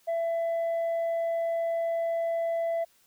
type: tone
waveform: sine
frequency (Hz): 668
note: E5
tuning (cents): +23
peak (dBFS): -23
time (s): 0.07-2.85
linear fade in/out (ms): 20
effects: tanh soft clip ceiling -25 dBFS + white hiss -64 dBFS RMS until 3.06 s